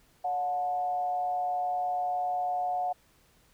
sine tone with frequency modulation, 725 Hz, F#5, 35 cents flat, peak -27 dBFS, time 0.24-2.93 s, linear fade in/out 10 ms, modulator 152 Hz, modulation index 0.42, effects pink hiss -64 dBFS RMS until 3.53 s

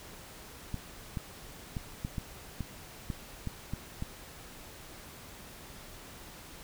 clicks, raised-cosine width 5 ms, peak -22 dBFS, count 10, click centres 0.743 / 1.172 / 1.768 / 2.049 / 2.182 / 2.607 / 3.102 / 3.473 / 3.736 / 4.024 s, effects pink hiss -49 dBFS RMS until 6.63 s

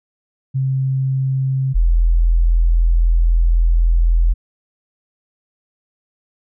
sine tone pair in turn, 133.1 / 41.92 Hz, C3 / E1, +30 / +30 cents, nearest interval octave + minor sixth, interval 2000 cents, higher first, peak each -15 / -10 dBFS, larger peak second, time 0.54-1.74 / 1.74-4.34 s, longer second, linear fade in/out 20 ms, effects none

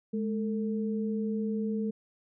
sine tone pair together, 211.6 / 448.4 Hz, G#3 / A4, +33 / +33 cents, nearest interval octave + minor second, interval 1300 cents, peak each -29 / -35 dBFS, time 0.13-1.91 s, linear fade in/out 10 ms, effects none

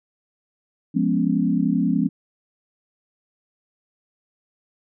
sine chord, C# dominant seventh, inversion first, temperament equal, 174.61 / 207.7 / 246.9 / 277.2 Hz, E#3 / G#3 / B3 / C#4, 0 / 0 / 0 / 0 cents, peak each -23 dBFS, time 0.94-2.09 s, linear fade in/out 20 ms, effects none

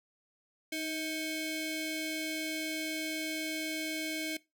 sawtooth ring-modulated tone, 948 Hz, A#5, 29 cents sharp, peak -27 dBFS, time 0.72-4.37 s, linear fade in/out 5 ms, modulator 1260 Hz, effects noise-tail reverb RT60 0.2 s tail -19 dB re dry

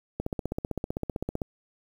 click train, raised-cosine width 2 ms, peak -16 dBFS, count 20, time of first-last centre 0.2-1.418 s, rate 15.6 Hz, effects 8-bit

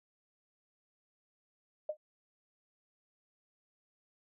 sine tone with exponential decay, 610 Hz, D#5, 34 cents flat, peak -29 dBFS, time 1.89-1.97 s, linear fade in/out 5 ms, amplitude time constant 17 ms, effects none

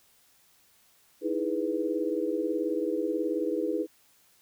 sine chord, E major seventh, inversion third, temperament equal, 311.1 / 329.6 / 415.3 / 493.9 Hz, D#4 / E4 / G#4 / B4, 0 / 0 / 0 / 0 cents, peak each -32 dBFS, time 1.21-3.87 s, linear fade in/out 50 ms, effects white hiss -63 dBFS RMS until 4.41 s

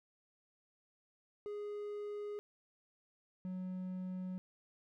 triangle tone pair in turn, 414.2 / 184.51 Hz, G#4 / F#3, -5 / -5 cents, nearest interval octave + major second, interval 1400 cents, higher first, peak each -38 / -37 dBFS, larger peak second, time 1.46-2.39 / 3.45-4.38 s, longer neither, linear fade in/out 0 ms, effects none

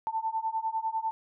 sine beating tone pair, 885 / 895 Hz, A5 / A5, +10 / +29 cents, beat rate 10 Hz, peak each -32 / -31 dBFS, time 0.07-1.11 s, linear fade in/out 0 ms, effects none

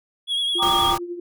triangle tone with vibrato, 3322 Hz, G#7, in tune, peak -19 dBFS, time 0.27-0.95 s, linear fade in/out 50 ms, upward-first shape sine, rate 9.7 Hz, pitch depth 35 cents each way
sine tone with tremolo, 349.1 Hz, F4, 1 cent flat, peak -25 dBFS, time 0.55-1.2 s, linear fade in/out 5 ms, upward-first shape triangle, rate 11 Hz, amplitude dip 70%
sine chord, Eb major seventh, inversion first, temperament equal with one note detuned, 784 / 932.3 / 1174.7 / 1218.9 Hz, G5 / Bb5 / D6 / Eb6, 0 / 0 / 0 / -36 cents, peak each -24 dBFS, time 0.58-0.99 s, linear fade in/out 50 ms
pink noise, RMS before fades -30 dBFS, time 0.62-0.98 s, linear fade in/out 5 ms
effects none

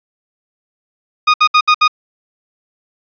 sawtooth tone bursts, 1237 Hz, D#6, 10 cents flat, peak -3 dBFS, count 5, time 1.27-1.88 s, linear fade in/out 10 ms, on 70 ms, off 65 ms, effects resampled to 11025 Hz + 7-bit

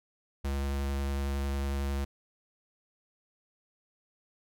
square tone with vibrato, 69.3 Hz, C#2, in tune, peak -30 dBFS, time 0.44-2.05 s, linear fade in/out 10 ms, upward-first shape square, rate 11 Hz, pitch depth 9 cents each way, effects none

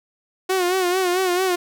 sawtooth tone with vibrato, 365.8 Hz, F#4, 20 cents flat, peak -14 dBFS, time 0.49-1.56 s, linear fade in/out 10 ms, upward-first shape sine, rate 4.5 Hz, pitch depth 70 cents each way, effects none

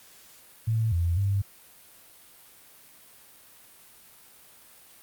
sine tone with pitch steps, 111.9 / 85.4 / 99 Hz, A2 / F2 / G2, +30 / -38 / +18 cents, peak -22 dBFS, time 0.67-1.42 s, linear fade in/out 10 ms, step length 250 ms, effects white hiss -53 dBFS RMS until 5.02 s + Opus 48 kbps

